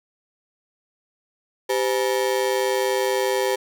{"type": "ring-modulated tone", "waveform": "35% pulse", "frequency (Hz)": 452.2, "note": "A4", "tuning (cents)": 47, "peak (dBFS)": -15, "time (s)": [1.69, 3.56], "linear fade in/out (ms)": 10, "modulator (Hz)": 59.9, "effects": []}